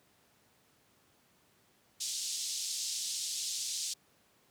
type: band-pass noise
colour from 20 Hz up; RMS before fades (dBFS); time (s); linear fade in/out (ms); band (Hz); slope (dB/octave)
white; -37; 2-3.94; 10; 3700 to 7900; 24
effects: pink hiss -68 dBFS RMS until 4.5 s + high-pass 100 Hz 12 dB/octave